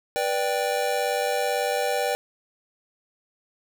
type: chord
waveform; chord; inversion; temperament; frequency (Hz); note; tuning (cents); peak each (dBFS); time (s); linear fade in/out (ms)
square; G major; first; just; 490 / 588 / 784; B4 / D5 / G5; -14 / +2 / 0; -28; 0.16-2.15; 0
effects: none